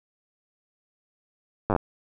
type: slowing click train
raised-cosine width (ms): 1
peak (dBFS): -9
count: 7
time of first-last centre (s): 1.7-1.763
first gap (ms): 9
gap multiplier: 1.06
effects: none